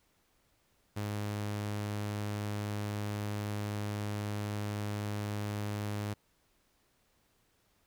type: tone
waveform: sawtooth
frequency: 103.83 Hz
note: G#2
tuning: in tune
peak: -30 dBFS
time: 0.96-6.14 s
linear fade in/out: 10 ms
effects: pink hiss -72 dBFS RMS until 7.86 s